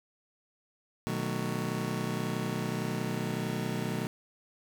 30% pulse chord, B dominant seventh, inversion none, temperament just, 123.47 / 154.34 / 185.21 / 222.2 Hz, B2 / D#3 / F#3 / A3, 0 / -14 / +2 / +17 cents, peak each -34 dBFS, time 1.07-4.07 s, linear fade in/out 0 ms, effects none

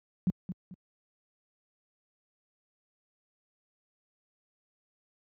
sine tone with echo, 182.8 Hz, F#3, 21 cents flat, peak -22 dBFS, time 0.27-0.3 s, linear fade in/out 0 ms, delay 220 ms, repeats 2, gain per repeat -10 dB, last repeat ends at 0.74 s, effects high-pass 80 Hz 12 dB/octave

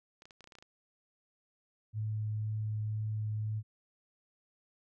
clicks, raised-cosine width 0.2 ms, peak -36 dBFS, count 10, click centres 0.221 / 0.255 / 0.308 / 0.407 / 0.442 / 0.474 / 0.522 / 0.553 / 0.586 / 0.625 s
sine tone with vibrato, 107.6 Hz, A2, 38 cents flat, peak -32 dBFS, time 1.93-3.63 s, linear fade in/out 50 ms, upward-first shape triangle, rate 2 Hz, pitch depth 9 cents each way
effects none

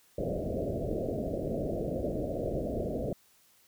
white low-pass noise, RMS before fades -33 dBFS, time 0.18-3.13 s, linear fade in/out 2 ms, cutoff 660 Hz, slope 96 dB/octave, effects white hiss -64 dBFS RMS until 3.67 s

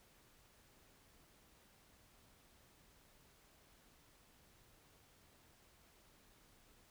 silence, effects pink hiss -68 dBFS RMS until 6.9 s

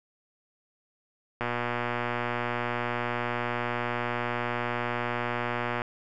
click train, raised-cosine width 0.5 ms, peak -14 dBFS, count 530, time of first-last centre 1.41-5.818 s, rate 120 Hz, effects none

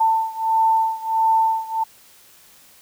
sine beating tone pair, 892 / 893.5 Hz, A5 / A5, +23 / +26 cents, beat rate 1.5 Hz, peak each -18 / -20 dBFS, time 0-1.84 s, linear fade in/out 10 ms, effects white hiss -50 dBFS RMS until 2.81 s

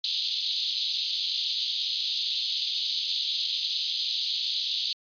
pink band-pass noise, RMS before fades -29 dBFS, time 0.04-4.93 s, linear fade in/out 2 ms, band 3400 to 4600 Hz, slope 48 dB/octave, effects resampled to 11025 Hz

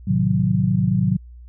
sine chord, A diminished seventh, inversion none, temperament equal, 110 / 130.81 / 155.56 / 185 Hz, A2 / C3 / Eb3 / Gb3, 0 / 0 / 0 / 0 cents, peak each -22 / -22 / -23 / -19 dBFS, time 0.07-1.17 s, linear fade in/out 10 ms, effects added 60 Hz sine -38 dBFS peak until 1.48 s

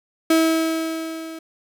35% pulse tone with level ramp, 323.5 Hz, E4, 32 cents flat, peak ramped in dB -11 to -31 dBFS, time 0.3-1.39 s, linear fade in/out 5 ms, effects none

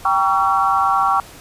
sine chord, G diminished seventh, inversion none, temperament just, 784 / 940.8 / 1128.9 / 1354.7 Hz, G5 / Bb5 / Db6 / Fb6, 0 / +16 / +31 / +47 cents, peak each -18 / -23 / -17 / -20 dBFS, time 0.05-1.2 s, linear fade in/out 2 ms, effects pink hiss -40 dBFS RMS until 1.4 s + resampled to 32000 Hz

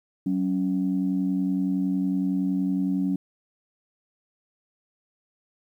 sine tone pair together, 187.59 / 278.4 Hz, F#3 / C#4, +24 / +8 cents, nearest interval perfect fifth, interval 684 cents, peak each -24 / -24 dBFS, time 0.26-3.16 s, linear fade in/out 5 ms, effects tanh soft clip ceiling -15 dBFS + 10-bit

